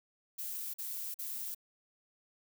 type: noise bursts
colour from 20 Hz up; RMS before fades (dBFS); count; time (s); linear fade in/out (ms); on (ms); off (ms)
violet; -40; 3; 0.38-1.548; 10; 360; 44
effects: none